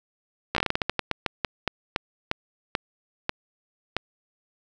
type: slowing click train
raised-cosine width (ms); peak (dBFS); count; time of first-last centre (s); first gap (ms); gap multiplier
0.3; -7; 20; 0.55-3.966; 14; 1.24
effects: none